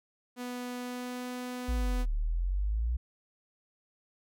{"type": "tone with pitch glide", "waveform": "sawtooth", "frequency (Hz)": [246.9, 248.9], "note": ["B3", "B3"], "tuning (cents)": [0, 14], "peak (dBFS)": -32, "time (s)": [0.36, 2.06], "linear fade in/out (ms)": 50, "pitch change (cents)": 14, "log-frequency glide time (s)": [0.77, 1.27]}
{"type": "exponential two-way sweep", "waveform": "sine", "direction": "down then up", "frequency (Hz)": [61.7, 36.41, 61.7], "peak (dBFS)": -27, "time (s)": [1.68, 2.97], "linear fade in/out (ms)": 10, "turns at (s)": 2.13}
{"effects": []}